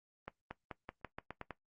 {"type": "accelerating click train", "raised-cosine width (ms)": 0.5, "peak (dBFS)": -27, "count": 9, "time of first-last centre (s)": [0.28, 1.507], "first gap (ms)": 230, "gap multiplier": 0.88, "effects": ["noise-tail reverb RT60 0.1 s tail -17 dB re dry", "Opus 24 kbps"]}